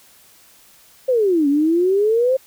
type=exponential two-way sweep; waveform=sine; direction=down then up; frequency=536 to 277.2 to 536 Hz; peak=-13 dBFS; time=1.08-2.37 s; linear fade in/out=10 ms; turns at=1.48 s; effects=white hiss -50 dBFS RMS until 2.46 s